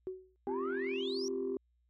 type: tone with exponential decay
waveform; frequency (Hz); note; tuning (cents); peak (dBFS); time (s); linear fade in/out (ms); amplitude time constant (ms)
sine; 373.4; F#4; +16; -33; 0.07-0.36; 0; 61
type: chord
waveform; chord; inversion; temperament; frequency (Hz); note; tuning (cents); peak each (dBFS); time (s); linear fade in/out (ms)
sine; C suspended fourth; none; equal; 261.6 / 349.2 / 392; C4 / F4 / G4; 0 / 0 / 0; -39 / -40 / -34; 0.47-1.57; 2
type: exponential sweep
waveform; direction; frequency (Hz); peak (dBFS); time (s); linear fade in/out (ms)
sine; up; 784 to 5900; -39; 0.47-1.28; 0
effects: tanh soft clip ceiling -27 dBFS + added 60 Hz sine -70 dBFS peak until 1.89 s

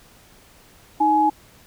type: tone pair together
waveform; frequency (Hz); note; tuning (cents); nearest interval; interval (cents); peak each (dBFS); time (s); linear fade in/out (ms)
sine; 311.5 / 841; D#4 / G#5; +2 / +22; octave + perfect fourth; 1720; -21 / -15; 1-1.3; 10
effects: pink hiss -51 dBFS RMS until 1.66 s

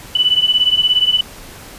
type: beating tone pair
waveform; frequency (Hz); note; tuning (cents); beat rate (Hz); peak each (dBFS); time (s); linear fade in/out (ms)
sine; 2970 / 2987; F#7 / F#7; +6 / +16; 17; -15 / -13; 0.15-1.21; 5
effects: pink hiss -36 dBFS RMS until 1.78 s + resampled to 32000 Hz

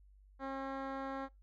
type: tone with low-pass filter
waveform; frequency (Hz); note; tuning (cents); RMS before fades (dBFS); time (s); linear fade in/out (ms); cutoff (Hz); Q
10% pulse; 269.8; C#4; -47; -41; 0.39-1.29; 50; 1700; 0.58
effects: noise-tail reverb RT60 0.2 s tail -24 dB re dry + added 49 Hz sine -59 dBFS peak until 1.42 s

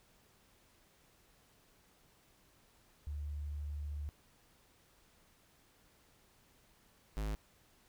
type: tone pair in turn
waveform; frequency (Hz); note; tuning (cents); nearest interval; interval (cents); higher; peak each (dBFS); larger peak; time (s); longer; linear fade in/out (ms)
sine / square; 73.42 / 52.35; D2 / G#1; 0 / +15; tritone; 585; first; -38 / -36; second; 3.07-4.09 / 7.17-7.35; first; 0
effects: pink hiss -68 dBFS RMS until 7.88 s

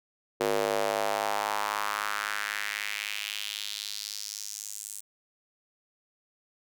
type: tone with high-pass filter sweep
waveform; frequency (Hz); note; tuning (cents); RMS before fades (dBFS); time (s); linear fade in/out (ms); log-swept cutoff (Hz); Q
square; 51.91; G#1; 0; -32; 0.4-5.01; 10; 430 to 8400; 2.5
effects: none

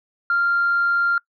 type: tone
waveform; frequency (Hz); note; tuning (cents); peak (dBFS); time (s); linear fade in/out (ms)
sine; 1392; F6; -6; -15; 0.3-1.18; 2
effects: noise-tail reverb RT60 0.1 s tail -24 dB re dry + tanh soft clip ceiling -12 dBFS

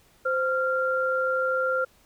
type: tone pair together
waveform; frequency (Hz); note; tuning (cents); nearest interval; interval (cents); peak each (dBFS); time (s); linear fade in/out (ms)
sine; 519.2 / 1386; C5 / F6; -13 / -14; octave + perfect fourth; 1699; -25; 0.25-1.85; 10
effects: pink hiss -60 dBFS RMS until 2.05 s

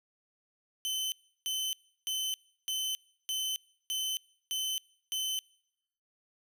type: tone bursts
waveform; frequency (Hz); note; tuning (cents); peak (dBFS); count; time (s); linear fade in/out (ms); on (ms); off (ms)
sawtooth; 3053; G7; -46; -28; 8; 0.85-5.39; 0; 270; 340
effects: noise-tail reverb RT60 0.9 s tail -26 dB re dry

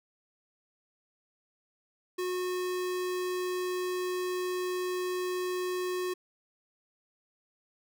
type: tone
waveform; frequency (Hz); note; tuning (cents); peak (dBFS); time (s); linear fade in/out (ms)
square; 363.9; F#4; -29; -31; 2.18-6.14; 10
effects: none

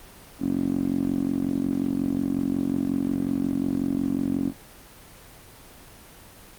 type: tone with band-pass filter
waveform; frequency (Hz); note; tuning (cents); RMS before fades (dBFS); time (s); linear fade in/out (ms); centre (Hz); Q
10% pulse; 45.54; F#1; -27; -25; 0.39-4.53; 50; 270; 4.7
effects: pink hiss -47 dBFS RMS until 6.58 s + Opus 24 kbps

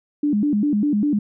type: tone with vibrato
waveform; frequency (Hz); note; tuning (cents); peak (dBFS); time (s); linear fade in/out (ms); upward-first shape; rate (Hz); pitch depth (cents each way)
sine; 246.9; B3; 0; -16; 0.23-1.19; 5; square; 5; 300
effects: none

